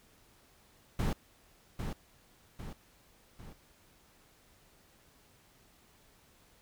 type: noise with echo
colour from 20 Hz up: brown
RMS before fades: -31 dBFS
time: 0.99-1.13 s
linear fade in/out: 2 ms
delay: 800 ms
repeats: 3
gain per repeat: -6 dB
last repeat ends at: 3.53 s
effects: pink hiss -64 dBFS RMS until 6.61 s